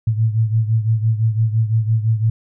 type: beating tone pair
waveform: sine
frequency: 110 / 115.9 Hz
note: A2 / A#2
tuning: 0 / -10 cents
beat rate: 5.9 Hz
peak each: -15 / -20 dBFS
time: 0.07-2.3 s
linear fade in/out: 5 ms
effects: none